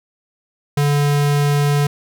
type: tone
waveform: square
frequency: 144.6 Hz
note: D3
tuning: 27 cents flat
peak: -14 dBFS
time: 0.77-1.87 s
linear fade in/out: 5 ms
effects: none